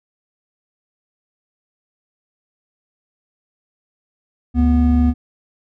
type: tone pair together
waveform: triangle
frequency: 72.6 / 244.2 Hz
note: D2 / B3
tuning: -19 / -19 cents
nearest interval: octave + major sixth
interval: 2100 cents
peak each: -12 dBFS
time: 4.54-5.14 s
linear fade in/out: 50 ms
effects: none